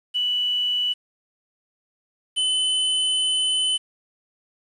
sine / square tone pair in turn, 2960 / 3027 Hz, F#7 / F#7, 0 / +39 cents, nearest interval unison, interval 39 cents, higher second, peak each -20 dBFS, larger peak neither, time 0.14-0.94 / 2.36-3.78 s, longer second, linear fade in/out 20 ms, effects resampled to 24000 Hz + 8-bit

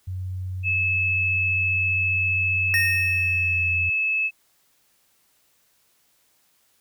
sine tone with pitch glide, 92.5 to 86.31 Hz, F#2 to F2, 0 to -20 cents, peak -27 dBFS, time 0.07-3.9 s, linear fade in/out 10 ms, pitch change -120 cents, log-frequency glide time 2.84-3.67 s
sine tone, 2600 Hz, E7, 24 cents flat, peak -20 dBFS, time 0.63-4.31 s, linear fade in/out 50 ms
square tone with exponential decay, 1846 Hz, A#6, 17 cents flat, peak -19 dBFS, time 2.74-3.76 s, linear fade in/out 0 ms, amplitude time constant 220 ms
effects white hiss -64 dBFS RMS until 6.8 s

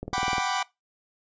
click train, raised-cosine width 2 ms, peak -20 dBFS, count 8, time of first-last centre 0.03-0.382 s, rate 19.9 Hz
sawtooth chord, G major seventh, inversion third, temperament equal, 740 / 784 / 987.8 / 1174.7 Hz, F#5 / G5 / B5 / D6, 0 / 0 / 0 / 0 cents, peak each -27 dBFS, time 0.13-0.63 s, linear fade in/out 5 ms
effects noise-tail reverb RT60 0.2 s tail -21 dB re dry + resampled to 16000 Hz

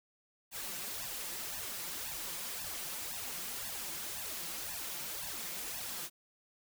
white noise with flanger, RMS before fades -41 dBFS, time 0.51-6.1 s, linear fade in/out 50 ms, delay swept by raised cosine 1.1 to 5.9 ms, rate 1.9 Hz, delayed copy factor +0.85, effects none

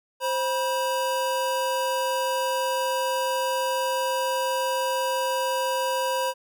square tone pair together, 526 / 970.3 Hz, C5 / B5, +9 / -31 cents, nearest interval major seventh, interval 1060 cents, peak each -27 dBFS, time 0.2-6.34 s, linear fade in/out 50 ms, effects none

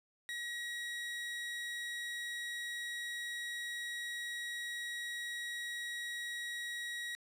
30% pulse tone, 1906 Hz, A#6, 38 cents sharp, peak -36 dBFS, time 0.29-7.15 s, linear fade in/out 0 ms, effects low-pass 12000 Hz 12 dB/octave

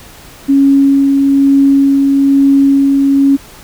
sine tone with tremolo, 276.2 Hz, C#4, 6 cents flat, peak -4 dBFS, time 0.48-3.37 s, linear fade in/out 20 ms, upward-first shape sine, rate 1.1 Hz, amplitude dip 25%, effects pink hiss -36 dBFS RMS until 3.63 s

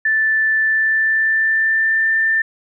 sine tone with pitch glide, 1760 to 1785.6 Hz, A6 to A6, 0 to +25 cents, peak -13 dBFS, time 0.05-2.42 s, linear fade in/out 5 ms, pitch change +25 cents, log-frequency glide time 0.6-2.12 s, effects none

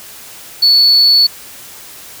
triangle tone, 4435 Hz, C#8, in tune, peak -3 dBFS, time 0.62-1.27 s, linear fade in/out 10 ms, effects tanh soft clip ceiling -2 dBFS + white hiss -34 dBFS RMS until 2.2 s

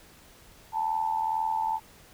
sine tone with amplitude modulation, 882 Hz, A5, 4 cents sharp, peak -22 dBFS, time 0.72-1.8 s, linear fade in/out 50 ms, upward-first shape sine, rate 82.2 Hz, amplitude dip 70%, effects pink hiss -54 dBFS RMS until 2.13 s

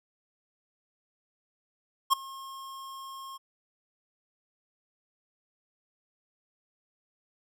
square tone with ADSR envelope, 1076 Hz, C6, 48 cents sharp, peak -18 dBFS, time 2.1-3.38 s, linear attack 29 ms, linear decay 10 ms, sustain -23 dB, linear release 19 ms, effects none

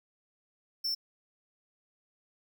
square tone, 5380 Hz, E8, 34 cents sharp, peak -30 dBFS, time 0.84-0.95 s, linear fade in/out 10 ms, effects none

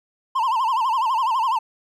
triangle tone with vibrato, 970 Hz, B5, 31 cents flat, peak -16 dBFS, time 0.35-1.59 s, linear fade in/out 10 ms, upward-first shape sine, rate 12 Hz, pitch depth 180 cents each way, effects none

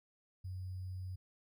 sine tone with sample-and-hold, 92.5 Hz, F#2, in tune, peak -40 dBFS, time 0.44-1.16 s, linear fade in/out 10 ms, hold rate 4900 Hz, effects none

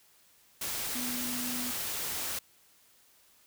sine tone in noise, 246.6 Hz, B3, 2 cents flat, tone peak -37 dBFS, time 0.95-1.71 s, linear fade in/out 5 ms, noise white, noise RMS -35 dBFS, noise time 0.61-2.39 s, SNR -5 dB, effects white hiss -63 dBFS RMS until 3.46 s

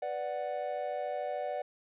triangle chord, B minor, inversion none, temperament equal, 493.9 / 587.3 / 740 Hz, B4 / D5 / F#5, 0 / 0 / 0 cents, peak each -38 / -34 / -35 dBFS, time 0.02-1.62 s, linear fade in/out 5 ms, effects resampled to 8000 Hz

